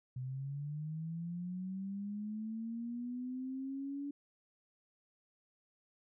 sine linear sweep, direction up, 125.6 to 286.3 Hz, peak -38 dBFS, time 0.16-4.11 s, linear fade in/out 5 ms, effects none

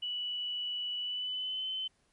sine tone with pitch glide, 2953 to 3057 Hz, F#7 to G7, -4 to -44 cents, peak -33 dBFS, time 0.02-1.88 s, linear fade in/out 10 ms, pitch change +60 cents, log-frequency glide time 0.99-1.68 s, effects pink hiss -72 dBFS RMS until 2.12 s + MP3 48 kbps

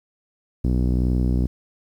sawtooth tone with low-pass filter, 62 Hz, B1, 7 cents sharp, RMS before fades -20 dBFS, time 0.64-1.47 s, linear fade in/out 5 ms, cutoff 280 Hz, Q 1.5, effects 9-bit

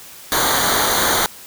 pink noise with comb filter, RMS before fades -17 dBFS, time 0.32-1.26 s, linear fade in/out 0 ms, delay 0.38 ms, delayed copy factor -0.85, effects white hiss -39 dBFS RMS until 1.46 s

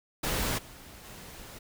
pink noise with level steps, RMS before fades -30 / -49 / -46 dBFS, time 0.23-1.59 s, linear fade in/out 10 ms, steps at 0.57 / 1.03 s, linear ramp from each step 20 ms, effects none

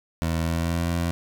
20% pulse tone with pitch glide, 82 to 85.24 Hz, E2 to F2, -9 to -41 cents, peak -18 dBFS, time 0.22-1.11 s, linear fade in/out 0 ms, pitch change +68 cents, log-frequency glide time 0.38-0.88 s, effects none

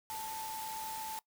sine tone in noise, 880 Hz, A5, in tune, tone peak -40 dBFS, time 0.1-1.19 s, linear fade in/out 0 ms, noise white, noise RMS -45 dBFS, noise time 0.1-1.19 s, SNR +2 dB, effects noise-tail reverb RT60 0.1 s tail -21 dB re dry

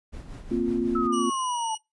brown noise with tremolo, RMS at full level -37 dBFS, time 0.12-1.08 s, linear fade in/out 20 ms, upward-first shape sine, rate 5.4 Hz, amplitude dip 55%
sine chord, Bb suspended second, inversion none, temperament equal, 233.1 / 261.6 / 349.2 Hz, Bb3 / C4 / F4, 0 / 0 / 0 cents, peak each -27 / -28 / -26 dBFS, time 0.51-1.3 s, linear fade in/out 5 ms
sine exponential sweep, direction down, 1318 to 870 Hz, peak -26 dBFS, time 0.95-1.75 s, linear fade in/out 5 ms
15% pulse tone, 2911 Hz, F#7, 29 cents flat, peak -26 dBFS, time 1.12-1.78 s, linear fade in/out 20 ms
effects noise-tail reverb RT60 0.2 s tail -23 dB re dry + resampled to 24000 Hz

